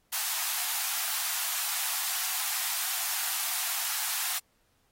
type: high-pass noise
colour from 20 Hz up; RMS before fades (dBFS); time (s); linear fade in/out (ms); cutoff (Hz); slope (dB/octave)
white; -31; 0.12-4.39; 10; 690; 96
effects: pink hiss -71 dBFS RMS until 4.91 s + AAC 48 kbps